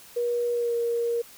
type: tone with pitch glide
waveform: sine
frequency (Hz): 479.3 to 470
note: A#4 to A#4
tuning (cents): +48 to +14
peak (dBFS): -23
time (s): 0.16-1.22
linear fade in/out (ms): 10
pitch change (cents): -34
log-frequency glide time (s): 0.52-0.74
effects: white hiss -49 dBFS RMS until 1.37 s